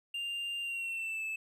triangle tone with pitch glide, 2794 to 2622 Hz, F7 to E7, 0 to -10 cents, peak -33 dBFS, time 0.14-1.36 s, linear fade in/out 5 ms, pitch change -110 cents, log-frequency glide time 0.61-1.24 s, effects none

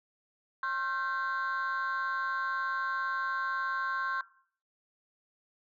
sine tone cluster, 1069 / 1374 / 1552 Hz, C6 / F6 / G6, +37 / -29 / -18 cents, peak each -31 / -38 / -32 dBFS, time 0.63-4.21 s, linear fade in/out 2 ms, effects noise-tail reverb RT60 0.5 s tail -18 dB re dry + tanh soft clip ceiling -26 dBFS

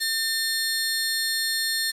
sawtooth tone pair together, 1800 / 4284 Hz, A6 / C8, +39 / +40 cents, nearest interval octave + minor third, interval 1501 cents, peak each -23 dBFS, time 0-1.92 s, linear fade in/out 20 ms, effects resampled to 32000 Hz + 8-bit

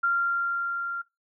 sine tone with level ramp, 1386 Hz, F6, 14 cents flat, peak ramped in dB -20 to -29 dBFS, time 0.03-1.02 s, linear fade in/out 10 ms, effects noise-tail reverb RT60 0.2 s tail -21 dB re dry

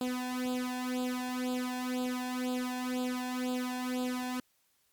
sawtooth tone with flanger, 251.4 Hz, B3, 31 cents sharp, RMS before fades -34 dBFS, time 0.01-4.4 s, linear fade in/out 2 ms, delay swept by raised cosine 0.25 to 1.19 ms, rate 2 Hz, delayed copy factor +0.85, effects white hiss -72 dBFS RMS until 4.92 s + MP3 96 kbps

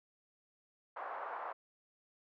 white band-pass noise, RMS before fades -43 dBFS, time 0.96-1.53 s, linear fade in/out 10 ms, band 580 to 1200 Hz, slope 24 dB/octave, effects none

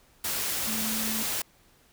sine tone in noise, 220 Hz, A3, in tune, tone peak -33 dBFS, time 0.67-1.23 s, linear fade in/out 5 ms, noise white, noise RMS -30 dBFS, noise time 0.24-1.42 s, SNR -6 dB, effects pink hiss -61 dBFS RMS until 1.92 s

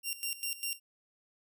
10% pulse tone with tremolo, 2771 Hz, F7, 14 cents flat, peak -24 dBFS, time 0.03-0.8 s, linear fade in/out 50 ms, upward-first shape square, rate 5 Hz, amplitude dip 80%, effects none

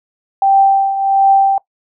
sine tone with tremolo, 783 Hz, G5, 2 cents flat, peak -5 dBFS, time 0.42-1.58 s, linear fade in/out 2 ms, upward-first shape triangle, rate 1.4 Hz, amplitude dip 70%, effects noise-tail reverb RT60 0.1 s tail -20 dB re dry

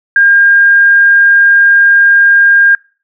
sine tone, 1610 Hz, G6, 46 cents sharp, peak -3 dBFS, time 0.16-2.75 s, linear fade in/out 2 ms, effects noise-tail reverb RT60 0.4 s tail -26 dB re dry

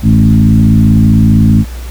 sine tone with frequency modulation, 155.56 Hz, D#3, in tune, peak -3 dBFS, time 0.02-1.65 s, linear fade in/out 50 ms, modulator 55.5 Hz, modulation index 1.7, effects added 60 Hz sine -20 dBFS peak until 1.9 s + pink hiss -33 dBFS RMS until 1.9 s

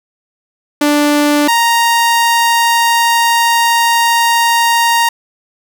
sawtooth tone pair in turn, 293.7 / 932.4 Hz, D4 / A#5, 0 / 0 cents, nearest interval octave + minor sixth, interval 2000 cents, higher second, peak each -5 dBFS, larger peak neither, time 0.81-1.48 / 1.48-5.09 s, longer second, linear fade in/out 5 ms, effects none

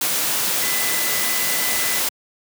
sine tone in noise, 2003 Hz, B6, 24 cents sharp, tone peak -28 dBFS, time 0.62-1.99 s, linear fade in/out 5 ms, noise white, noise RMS -21 dBFS, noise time 0.01-2.09 s, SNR -10 dB, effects high-pass 150 Hz 12 dB/octave

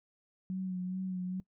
sine tone with vibrato, 184.9 Hz, F#3, 1 cent flat, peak -33 dBFS, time 0.5-1.4 s, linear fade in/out 0 ms, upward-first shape sine, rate 2.4 Hz, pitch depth 32 cents each way, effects noise-tail reverb RT60 0.1 s tail -21 dB re dry

